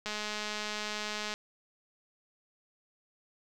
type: click train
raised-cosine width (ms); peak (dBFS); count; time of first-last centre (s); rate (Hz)
0.2; -19; 271; 0.06-1.34; 211
effects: none